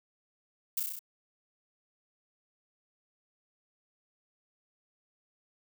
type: noise with echo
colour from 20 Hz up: violet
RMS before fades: -30 dBFS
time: 0.77-0.8 s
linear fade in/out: 5 ms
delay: 32 ms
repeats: 6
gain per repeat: -2 dB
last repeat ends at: 0.992 s
effects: none